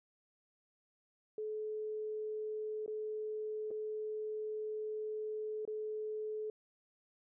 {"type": "tone with dropouts", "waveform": "sine", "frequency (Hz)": 429.8, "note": "A4", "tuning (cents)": -41, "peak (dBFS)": -37, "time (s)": [1.38, 6.5], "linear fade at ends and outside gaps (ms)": 2, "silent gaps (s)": [[2.862, 2.878], [3.707, 3.712], [5.652, 5.676]], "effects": []}